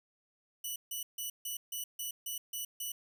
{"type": "tone bursts", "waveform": "5% pulse", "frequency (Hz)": 2960, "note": "F#7", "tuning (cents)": 0, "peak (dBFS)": -28, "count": 9, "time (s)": [0.64, 2.92], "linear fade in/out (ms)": 5, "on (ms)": 120, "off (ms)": 150, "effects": []}